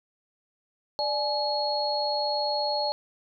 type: tone cluster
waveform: sine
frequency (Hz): 587 / 846 / 4312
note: D5 / G#5 / C#8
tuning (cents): -1 / +32 / -49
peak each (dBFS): -29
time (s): 0.99-2.92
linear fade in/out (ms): 0
effects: none